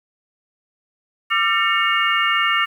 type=tone cluster; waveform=sine; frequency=1186 / 1363 / 1806 / 2207 / 2819 Hz; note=D6 / F6 / A6 / C#7 / F7; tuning=+17 / -43 / +45 / -8 / +16 cents; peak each=-22 dBFS; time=1.3-2.66 s; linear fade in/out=20 ms; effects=8-bit